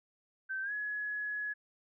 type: tone with pitch glide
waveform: sine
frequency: 1548 to 1688.1 Hz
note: G6 to G#6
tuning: -22 to +28 cents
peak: -34 dBFS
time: 0.49-1.54 s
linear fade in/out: 20 ms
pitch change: +150 cents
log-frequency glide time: 0.62-0.72 s
effects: none